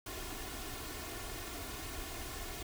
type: noise with comb filter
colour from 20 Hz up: pink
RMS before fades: -43 dBFS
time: 0.06-2.63 s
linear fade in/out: 5 ms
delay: 2.8 ms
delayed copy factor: +0.65
effects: none